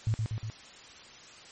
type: tone with echo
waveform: sine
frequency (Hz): 110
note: A2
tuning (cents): 0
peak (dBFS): -24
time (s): 0.07-0.14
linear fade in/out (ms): 0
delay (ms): 120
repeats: 3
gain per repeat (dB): -3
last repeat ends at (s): 0.5
effects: white hiss -50 dBFS RMS until 1.51 s + MP3 32 kbps